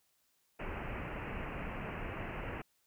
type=low-pass noise; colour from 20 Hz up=pink; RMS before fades=-41 dBFS; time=0.59-2.62 s; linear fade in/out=10 ms; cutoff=2800 Hz; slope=96 dB/octave; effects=white hiss -75 dBFS RMS until 2.86 s